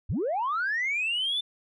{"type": "linear sweep", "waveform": "sine", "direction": "up", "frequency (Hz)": [51.91, 3568], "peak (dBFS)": -24, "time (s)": [0.09, 1.41], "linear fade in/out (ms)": 10, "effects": ["tanh soft clip ceiling -22 dBFS"]}